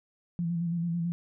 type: tone with vibrato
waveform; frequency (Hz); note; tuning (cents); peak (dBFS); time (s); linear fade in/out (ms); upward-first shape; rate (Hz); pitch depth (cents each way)
sine; 170; F3; -46; -27; 0.39-1.12; 0; square; 9.1; 34
effects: none